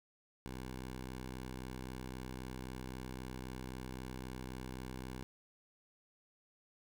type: tone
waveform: 10% pulse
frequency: 63.8 Hz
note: C2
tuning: 43 cents flat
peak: -35 dBFS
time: 0.46-5.23 s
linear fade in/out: 0 ms
effects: none